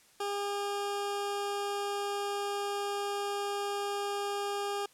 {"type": "tone", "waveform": "20% pulse", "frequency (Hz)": 404.7, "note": "G#4", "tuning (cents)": -45, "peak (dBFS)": -27, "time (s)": [0.2, 4.86], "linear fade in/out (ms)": 5, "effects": ["white hiss -62 dBFS RMS until 4.93 s", "low-pass 11000 Hz 12 dB/octave"]}